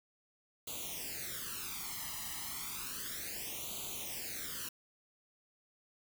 white noise with flanger, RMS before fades -42 dBFS, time 0.67-4.69 s, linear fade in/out 5 ms, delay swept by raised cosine 0.28 to 1.01 ms, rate 0.32 Hz, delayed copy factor +0.9, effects none

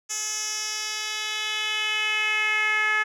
10% pulse tone with band-pass filter sweep, 428.4 Hz, A4, 46 cents flat, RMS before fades -26 dBFS, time 0.09-3.04 s, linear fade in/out 20 ms, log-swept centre 6800 to 1800 Hz, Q 2.8, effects none

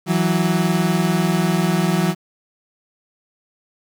35% pulse tone pair together, 164.82 / 185 Hz, E3 / F#3, 0 / 0 cents, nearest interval major second, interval 200 cents, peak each -17 dBFS, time 0.06-2.15 s, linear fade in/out 50 ms, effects 8-bit

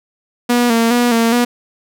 sawtooth tone with vibrato, 235.6 Hz, A#3, 19 cents sharp, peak -7 dBFS, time 0.49-1.45 s, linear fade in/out 10 ms, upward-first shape square, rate 2.4 Hz, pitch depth 46 cents each way, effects none

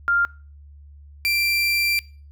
sine / 30% pulse tone pair in turn, 1396.9 / 2359 Hz, F6 / D7, 0 / +7 cents, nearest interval major sixth, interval 907 cents, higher second, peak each -16 dBFS, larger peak neither, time 0.08-0.25 / 1.25-1.99 s, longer second, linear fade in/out 0 ms, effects noise-tail reverb RT60 0.4 s tail -24 dB re dry + added 72 Hz sine -42 dBFS peak until 2.31 s

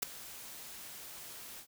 white noise with ADSR envelope, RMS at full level -29 dBFS, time 0.02-1.67 s, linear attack 10 ms, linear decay 6 ms, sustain -19 dB, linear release 83 ms, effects none

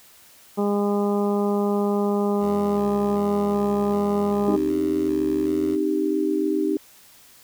harmonic tone, 203.7 Hz, G#3, 33 cents flat, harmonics 1 / 2 / 3 / 4 / 5 / 6, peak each -22 / -23 / -31 / -31 / -35 / -36 dBFS, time 0.57-4.57 s, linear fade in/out 20 ms
10% pulse tone with vibrato, 76.8 Hz, D#2, 22 cents flat, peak -28 dBFS, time 2.39-5.78 s, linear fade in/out 50 ms, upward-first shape square, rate 1.3 Hz, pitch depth 120 cents each way
sine chord, C minor, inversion none, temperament equal with one note detuned, 261.6 / 309 / 392 Hz, C4 / Eb4 / G4, 0 / -12 / 0 cents, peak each -28 / -22 / -24 dBFS, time 4.48-6.77 s, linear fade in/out 2 ms
effects white hiss -51 dBFS RMS until 7.43 s

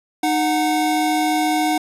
square tone pair together, 307.7 / 736 Hz, D#4 / F#5, -19 / -9 cents, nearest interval octave + minor third, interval 1510 cents, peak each -20 dBFS, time 0.23-1.78 s, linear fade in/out 5 ms, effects resampled to 32000 Hz

